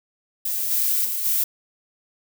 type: noise with level steps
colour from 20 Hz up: violet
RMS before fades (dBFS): -25 / -21 / -26 / -21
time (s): 0.45-1.44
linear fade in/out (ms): 5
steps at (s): 0.7 / 1.04 / 1.24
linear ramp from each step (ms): 20
effects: none